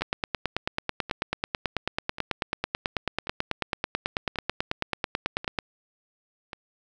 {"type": "two click trains", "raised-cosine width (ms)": 0.3, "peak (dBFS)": [-9, -20], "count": [52, 7], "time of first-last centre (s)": [[0.02, 5.588], [0.01, 6.532]], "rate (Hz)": [9.16, 0.92], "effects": []}